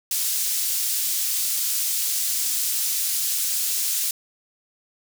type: high-pass noise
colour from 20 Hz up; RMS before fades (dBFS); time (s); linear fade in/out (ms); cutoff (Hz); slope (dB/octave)
pink; -24; 0.11-4.11; 2; 6100; 12
effects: none